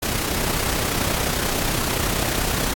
pink noise with amplitude modulation, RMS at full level -21 dBFS, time 0.02-2.74 s, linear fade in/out 10 ms, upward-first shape sine, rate 31.4 Hz, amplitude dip 45%, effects AAC 64 kbps

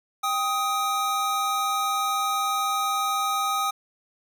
square tone pair together, 790 / 1254 Hz, G5 / D#6, +13 / +13 cents, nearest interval minor sixth, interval 800 cents, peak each -29 / -25 dBFS, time 0.23-3.71 s, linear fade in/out 10 ms, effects none

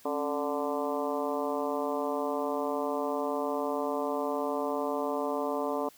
harmonic tone with a mistuned harmonic, 146.83 Hz, D3, in tune, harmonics 2 / 3 / 4 / 5 / 6 / 7 / 8, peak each -35 / -34 / -34 / -38 / -39 / -37 / -42 dBFS, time 0.05-5.89 s, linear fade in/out 5 ms, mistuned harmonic 2, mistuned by -110 cents, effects white hiss -57 dBFS RMS until 5.97 s

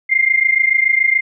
sine tone pair together, 2093 / 2120 Hz, C7 / C7, 0 / +22 cents, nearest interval unison, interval 22 cents, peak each -14 dBFS, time 0.09-1.21 s, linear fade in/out 20 ms, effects none

